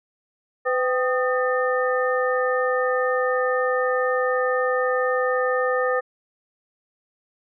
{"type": "tone cluster", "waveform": "sine", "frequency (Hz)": [506, 780, 1238, 1801], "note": ["B4", "G5", "D#6", "A6"], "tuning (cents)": [42, -9, -9, 40], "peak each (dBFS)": [-21, -30, -26, -27], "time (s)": [0.65, 6.01], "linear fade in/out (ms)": 20, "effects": []}